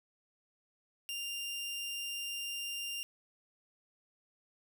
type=tone; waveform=sawtooth; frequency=2794 Hz; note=F7; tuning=in tune; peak=-34 dBFS; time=1.09-3.03 s; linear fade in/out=0 ms; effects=12-bit